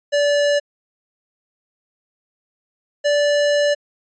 square tone pair in turn, 579 / 582.7 Hz, D5 / D5, -25 / -14 cents, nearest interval unison, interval 11 cents, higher second, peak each -15 dBFS, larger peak neither, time 0.12-0.6 / 3.04-3.75 s, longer second, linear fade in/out 20 ms, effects resampled to 16000 Hz

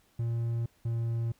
triangle tone pair in turn, 116.54 / 115.8 Hz, A#2 / A#2, 0 / -11 cents, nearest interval unison, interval 11 cents, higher first, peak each -26 dBFS, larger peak neither, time 0.19-0.66 / 0.85-1.32 s, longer neither, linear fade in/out 5 ms, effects pink hiss -67 dBFS RMS until 1.39 s

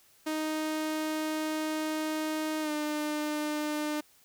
sawtooth tone with pitch glide, 311.1 to 300.9 Hz, D#4 to D4, 0 to +42 cents, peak -26 dBFS, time 0.26-4.01 s, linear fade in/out 10 ms, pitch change -58 cents, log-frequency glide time 2.61-2.71 s, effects white hiss -62 dBFS RMS until 4.24 s

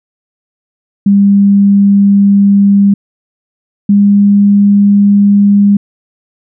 sine tone pair in turn, 200 / 202.2 Hz, G3 / G#3, +35 / -46 cents, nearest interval unison, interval 19 cents, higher second, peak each -3 dBFS, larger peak neither, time 1.06-2.94 / 3.89-5.77 s, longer neither, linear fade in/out 5 ms, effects none

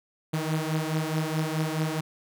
sawtooth beating tone pair, 155.56 / 160.26 Hz, D#3 / E3, 0 / -49 cents, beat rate 4.7 Hz, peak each -24 / -26 dBFS, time 0.33-2.01 s, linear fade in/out 10 ms, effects none

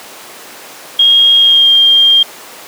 sine tone with pitch glide, 3256 to 3204 Hz, G#7 to G7, -35 to +37 cents, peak -4 dBFS, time 0.99-2.23 s, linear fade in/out 5 ms, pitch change -28 cents, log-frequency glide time 1.37-1.72 s, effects pink hiss -31 dBFS RMS until 2.67 s + high-pass 400 Hz 12 dB/octave

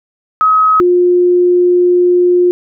sine tone pair in turn, 1273 / 356 Hz, D#6 / F4, +39 / +33 cents, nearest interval octave + minor seventh, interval 2206 cents, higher first, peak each -6 dBFS, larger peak neither, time 0.41-0.8 / 0.8-2.51 s, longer second, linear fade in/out 0 ms, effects none

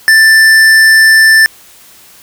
sine tone with hard clipping, 1770 Hz, A6, 10 cents sharp, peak -4 dBFS, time 0.08-1.46 s, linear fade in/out 0 ms, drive 12 dB, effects white hiss -39 dBFS RMS until 2.22 s

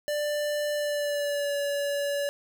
square tone with pitch glide, 591 to 570.5 Hz, D5 to C#5, +11 to +50 cents, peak -27 dBFS, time 0.08-2.29 s, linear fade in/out 0 ms, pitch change -61 cents, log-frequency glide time 0.74-1.57 s, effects 10-bit

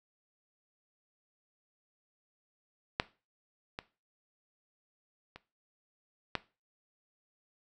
clicks, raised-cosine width 0.3 ms, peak -11 / -21 / -30 / -14 dBFS, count 4, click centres 2.999 / 3.789 / 5.36 / 6.353 s, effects noise-tail reverb RT60 0.3 s tail -17 dB re dry

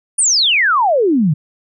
sine exponential sweep, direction down, 9700 to 139 Hz, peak -10 dBFS, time 0.18-1.34 s, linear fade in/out 10 ms, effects none

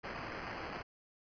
violet noise with sample-and-hold, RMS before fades -43 dBFS, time 0.03-0.83 s, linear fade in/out 20 ms, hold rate 3675 Hz, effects resampled to 11025 Hz

